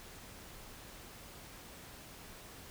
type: silence
effects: pink hiss -52 dBFS RMS until 2.7 s